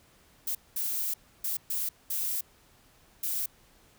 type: noise bursts at uneven times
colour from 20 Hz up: violet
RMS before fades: -31 dBFS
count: 6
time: 0.47-0.55 / 0.76-1.14 / 1.44-1.57 / 1.7-1.89 / 2.1-2.41 / 3.23-3.46 s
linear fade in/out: 5 ms
effects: pink hiss -61 dBFS RMS until 3.98 s